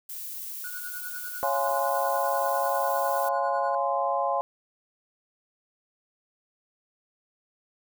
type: noise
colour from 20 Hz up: violet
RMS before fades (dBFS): -37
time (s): 0.09-3.29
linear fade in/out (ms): 5
type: tone with tremolo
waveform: triangle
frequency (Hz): 1458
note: F#6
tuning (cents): -26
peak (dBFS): -34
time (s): 0.64-3.75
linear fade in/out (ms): 2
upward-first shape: sine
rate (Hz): 10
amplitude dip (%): 75
type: chord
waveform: sine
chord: Db major seventh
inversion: none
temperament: just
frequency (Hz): 554.4 / 693 / 831.5 / 1039.4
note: Db5 / F5 / Ab5 / C6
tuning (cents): 0 / -14 / +2 / -12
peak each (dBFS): -29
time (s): 1.43-4.41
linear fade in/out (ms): 0
effects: none